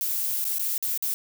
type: noise with dropouts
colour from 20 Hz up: violet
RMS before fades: -27 dBFS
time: 0.01-1.14 s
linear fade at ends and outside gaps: 0 ms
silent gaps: 0.442-0.451 / 0.584-0.595 / 0.779-0.826 / 0.976-1.025 s
effects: none